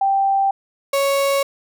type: tone pair in turn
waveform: sine / 35% pulse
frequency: 784 / 554.4 Hz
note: G5 / C#5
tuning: 0 / 0 cents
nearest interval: tritone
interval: 600 cents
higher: first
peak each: -14 dBFS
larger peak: neither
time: 0.01-0.51 / 0.93-1.43 s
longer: neither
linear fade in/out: 5 ms
effects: none